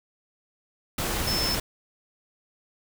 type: tone in noise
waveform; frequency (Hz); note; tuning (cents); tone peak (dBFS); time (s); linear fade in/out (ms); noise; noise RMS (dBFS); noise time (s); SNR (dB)
sine; 5274; E8; 0; -26; 1.27-1.55; 5; pink; -28; 0.98-1.6; -1
effects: none